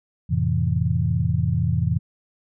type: chord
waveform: sine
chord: F major seventh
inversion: none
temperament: equal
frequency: 87.31 / 110 / 130.81 / 164.81 Hz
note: F2 / A2 / C3 / E3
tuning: 0 / 0 / 0 / 0 cents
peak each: -24 dBFS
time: 0.29-1.99 s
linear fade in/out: 20 ms
effects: none